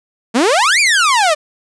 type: exponential two-way sweep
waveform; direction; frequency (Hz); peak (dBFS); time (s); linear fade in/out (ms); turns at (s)
sawtooth; up then down; 212.4 to 2460 to 583; -6; 0.34-1.35; 20; 0.8
effects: resampled to 22050 Hz + 7-bit